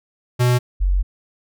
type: tone pair in turn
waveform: square / sine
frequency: 123.47 / 46.25 Hz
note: B2 / F#1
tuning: 0 / 0 cents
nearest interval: octave + perfect fourth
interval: 1700 cents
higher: first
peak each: -14 dBFS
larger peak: neither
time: 0.39-0.59 / 0.8-1.03 s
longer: second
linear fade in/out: 20 ms
effects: none